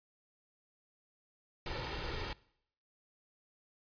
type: noise with comb filter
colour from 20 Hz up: pink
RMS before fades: -39 dBFS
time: 1.66-2.33 s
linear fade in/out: 2 ms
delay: 2.2 ms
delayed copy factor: +0.55
effects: noise-tail reverb RT60 0.7 s tail -22 dB re dry + resampled to 11025 Hz